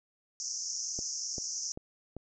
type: band-pass noise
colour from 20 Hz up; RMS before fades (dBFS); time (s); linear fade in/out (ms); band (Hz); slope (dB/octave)
pink; -37; 0.4-1.72; 0; 5300 to 6700; 96
type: click train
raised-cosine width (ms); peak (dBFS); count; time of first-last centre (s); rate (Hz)
2; -27; 4; 0.99-2.166; 2.55
effects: none